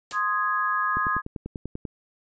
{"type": "noise with exponential decay", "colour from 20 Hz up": "white", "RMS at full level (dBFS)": -33, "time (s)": [0.11, 0.25], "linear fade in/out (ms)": 0, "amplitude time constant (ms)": 29}
{"type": "chord", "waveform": "sine", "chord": "Ab major", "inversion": "first", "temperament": "equal", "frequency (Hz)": [1046.5, 1244.5, 1661.2], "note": ["C6", "Eb6", "Ab6"], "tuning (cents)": [0, 0, 0], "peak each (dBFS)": [-28, -25, -27], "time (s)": [0.12, 1.22], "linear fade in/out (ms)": 50}
{"type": "click train", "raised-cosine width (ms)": 3, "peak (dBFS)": -20, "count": 10, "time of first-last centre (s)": [0.97, 1.852], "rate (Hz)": 10.2}
{"effects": ["resampled to 16000 Hz"]}